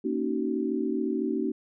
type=chord; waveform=sine; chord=D# minor seventh; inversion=second; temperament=equal with one note detuned; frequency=233.1 / 277.2 / 311.1 / 378.9 Hz; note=A#3 / C#4 / D#4 / F#4; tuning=0 / 0 / 0 / +41 cents; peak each=-31 dBFS; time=0.04-1.52 s; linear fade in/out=10 ms; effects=none